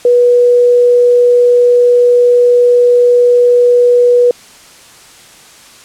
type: tone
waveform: sine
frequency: 487 Hz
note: B4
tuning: 24 cents flat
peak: -4 dBFS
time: 0.05-4.31 s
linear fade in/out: 2 ms
effects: white hiss -38 dBFS RMS until 5.84 s + low-pass 9000 Hz 12 dB/octave